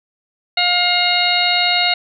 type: harmonic tone with a mistuned harmonic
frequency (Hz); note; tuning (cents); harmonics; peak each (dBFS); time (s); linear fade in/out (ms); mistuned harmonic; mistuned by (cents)
710; F5; +28; 1 / 2 / 3 / 4 / 5 / 6; -20 / -25 / -19 / -20 / -20 / -20; 0.57-1.94; 5; 5; +110
effects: none